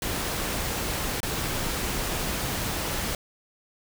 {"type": "noise with dropouts", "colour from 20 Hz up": "pink", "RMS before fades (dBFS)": -29, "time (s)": [0.02, 3.15], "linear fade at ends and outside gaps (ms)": 2, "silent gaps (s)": [1.204, 1.23], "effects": []}